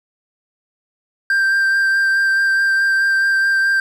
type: tone with vibrato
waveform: triangle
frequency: 1578 Hz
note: G6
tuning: 11 cents sharp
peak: -11 dBFS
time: 1.3-3.8 s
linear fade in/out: 2 ms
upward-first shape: sine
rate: 4.7 Hz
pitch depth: 13 cents each way
effects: none